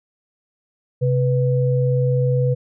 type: tone pair together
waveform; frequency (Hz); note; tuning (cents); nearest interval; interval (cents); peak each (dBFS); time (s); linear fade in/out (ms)
sine; 131.88 / 493.9; C3 / B4; +14 / 0; octave + major seventh; 2286; -16 / -21; 1.01-2.55; 20
effects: none